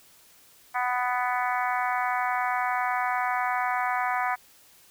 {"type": "harmonic tone", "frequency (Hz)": 248.2, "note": "B3", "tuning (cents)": 9, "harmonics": [3, 4, 5, 6, 7, 8, 9], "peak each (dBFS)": [-28, -30, -32, -34, -35, -36, -37], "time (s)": [0.74, 4.36], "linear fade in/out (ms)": 20, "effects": ["white hiss -56 dBFS RMS until 4.9 s"]}